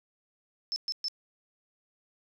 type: tone bursts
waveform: sine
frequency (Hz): 5274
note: E8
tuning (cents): 0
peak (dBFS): -29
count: 3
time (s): 0.72-1.083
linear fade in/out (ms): 0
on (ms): 41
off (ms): 120
effects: none